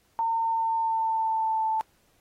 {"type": "tone with pitch glide", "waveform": "sine", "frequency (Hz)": [910, 881], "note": ["A#5", "A5"], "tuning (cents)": [-42, 2], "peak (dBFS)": -23, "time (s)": [0.19, 1.81], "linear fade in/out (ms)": 0, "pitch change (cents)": -56, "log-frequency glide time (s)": [0.34, 1.7], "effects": ["pink hiss -66 dBFS RMS until 2.2 s", "AAC 48 kbps"]}